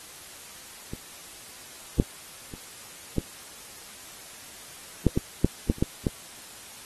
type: clicks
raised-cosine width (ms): 3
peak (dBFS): -22 / -6 / -26 / -10 / -6 / -10 / -6 / -7 / -30 / -8 / -9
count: 11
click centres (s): 0.935 / 1.999 / 2.538 / 3.183 / 5.067 / 5.175 / 5.446 / 5.699 / 5.784 / 5.825 / 6.068
effects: white hiss -45 dBFS RMS until 6.85 s + AAC 32 kbps